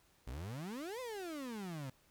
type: exponential two-way sweep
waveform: 35% pulse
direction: up then down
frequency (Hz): 55.1 to 526 to 126.7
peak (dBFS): -40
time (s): 0.27-1.9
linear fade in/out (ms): 5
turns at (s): 1
effects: pink hiss -70 dBFS RMS until 2.1 s